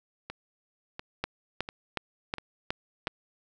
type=two click trains; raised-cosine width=0.3 ms; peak=-13 / -21 dBFS; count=6 / 5; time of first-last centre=1.24-3.072 / 0.3-3.078 s; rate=2.73 / 1.44 Hz; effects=none